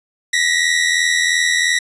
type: tone pair together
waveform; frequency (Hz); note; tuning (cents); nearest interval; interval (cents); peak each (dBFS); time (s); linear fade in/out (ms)
sawtooth; 1883.1 / 1966; A#6 / B6; +17 / -8; minor second; 75; -13; 0.33-1.79; 5
effects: resampled to 22050 Hz